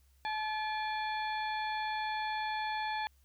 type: harmonic tone with a mistuned harmonic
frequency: 862 Hz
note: A5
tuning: 36 cents flat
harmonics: 1 / 2 / 3 / 4 / 5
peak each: -34 / -40 / -44 / -46 / -48 dBFS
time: 0.25-3.07 s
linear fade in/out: 0 ms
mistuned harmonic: 3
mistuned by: -140 cents
effects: added 67 Hz sine -63 dBFS peak until 3.24 s + white hiss -73 dBFS RMS until 3.24 s